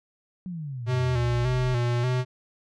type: exponential sweep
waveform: sine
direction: down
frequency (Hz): 188.9 to 37.39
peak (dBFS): -31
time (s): 0.46-1.75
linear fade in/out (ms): 0
type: tone with vibrato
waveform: square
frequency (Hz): 123.47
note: B2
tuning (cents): 0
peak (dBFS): -23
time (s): 0.86-2.25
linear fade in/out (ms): 50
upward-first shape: square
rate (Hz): 1.7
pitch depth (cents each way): 44
effects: low-pass 5000 Hz 12 dB/octave